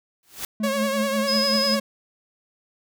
white noise with exponential growth, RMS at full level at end -27 dBFS, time 0.23-0.45 s, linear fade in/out 1 ms, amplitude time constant 47 ms
triangle tone with tremolo, 215.4 Hz, A3, 37 cents flat, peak -19 dBFS, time 0.6-1.8 s, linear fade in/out 2 ms, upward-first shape triangle, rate 5.5 Hz, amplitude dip 85%
sawtooth tone with vibrato, 550 Hz, C#5, 14 cents flat, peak -19 dBFS, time 0.63-1.8 s, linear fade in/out 10 ms, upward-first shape triangle, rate 10 Hz, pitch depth 53 cents each way
sine tone, 5040 Hz, D#8, 21 cents sharp, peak -21 dBFS, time 1.27-1.76 s, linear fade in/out 20 ms
effects none

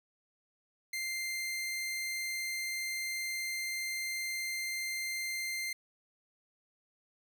sawtooth tone, 2093 Hz, C7, in tune, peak -31 dBFS, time 0.93-5.73 s, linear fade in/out 5 ms, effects none

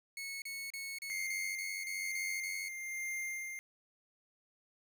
sawtooth tone bursts, 2200 Hz, C#7, 14 cents flat, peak -37 dBFS, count 9, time 0.17-2.684 s, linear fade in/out 2 ms, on 250 ms, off 33 ms
square tone with tremolo, 2106 Hz, C7, 11 cents sharp, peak -37 dBFS, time 1.1-3.59 s, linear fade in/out 0 ms, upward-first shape sine, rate 1.1 Hz, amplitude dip 45%
effects none

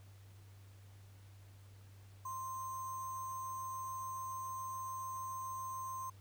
sine tone with sample-and-hold, 1046.5 Hz, C6, in tune, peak -40 dBFS, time 2.25-6.1 s, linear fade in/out 5 ms, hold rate 7350 Hz, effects added 98 Hz sine -55 dBFS peak until 6.2 s + pink hiss -67 dBFS RMS until 6.2 s

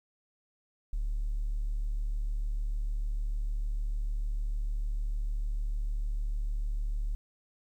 triangle tone, 36.66 Hz, D1, 2 cents flat, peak -25 dBFS, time 0.93-7.15 s, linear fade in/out 0 ms, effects tanh soft clip ceiling -26 dBFS + 11-bit

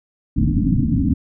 white low-pass noise, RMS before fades -17 dBFS, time 0.36-1.14 s, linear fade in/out 10 ms, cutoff 290 Hz, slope 96 dB/octave, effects none

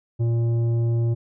sine tone with tanh clipping, 116.54 Hz, A#2, in tune, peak -20 dBFS, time 0.19-1.15 s, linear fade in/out 20 ms, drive 9 dB, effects none

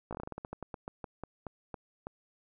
slowing click train, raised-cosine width 1 ms, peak -25 dBFS, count 19, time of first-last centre 0.11-2.07 s, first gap 17 ms, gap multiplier 1.19, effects none

